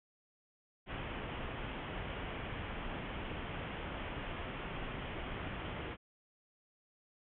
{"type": "low-pass noise", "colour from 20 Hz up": "pink", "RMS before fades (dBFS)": -42, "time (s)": [0.86, 5.97], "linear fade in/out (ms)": 50, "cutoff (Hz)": 3300, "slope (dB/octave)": 96, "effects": []}